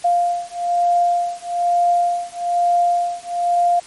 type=beating tone pair; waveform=sine; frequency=698.5 / 699.6 Hz; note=F5 / F5; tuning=0 / +3 cents; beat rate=1.1 Hz; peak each=-18 dBFS; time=0.04-3.8 s; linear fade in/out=10 ms; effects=white hiss -41 dBFS RMS until 3.86 s + MP3 48 kbps